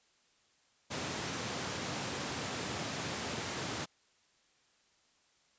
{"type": "high-pass noise", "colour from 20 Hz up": "pink", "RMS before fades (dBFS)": -38, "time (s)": [0.9, 3.86], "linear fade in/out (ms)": 20, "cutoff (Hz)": 100, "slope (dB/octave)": 24, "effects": ["white hiss -70 dBFS RMS until 5.58 s", "resampled to 16000 Hz"]}